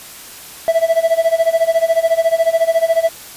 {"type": "tone with tremolo", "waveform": "triangle", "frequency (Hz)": 659.3, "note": "E5", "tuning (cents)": 0, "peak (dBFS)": -6, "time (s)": [0.68, 3.09], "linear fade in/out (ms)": 0, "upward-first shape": "sine", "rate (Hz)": 14, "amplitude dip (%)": 90, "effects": ["white hiss -35 dBFS RMS until 3.36 s", "resampled to 32000 Hz"]}